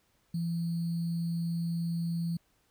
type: tone with sample-and-hold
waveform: sine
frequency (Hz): 168.5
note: E3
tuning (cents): +38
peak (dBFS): -29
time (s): 0.34-2.37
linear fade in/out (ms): 5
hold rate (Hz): 4410
effects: pink hiss -71 dBFS RMS until 2.7 s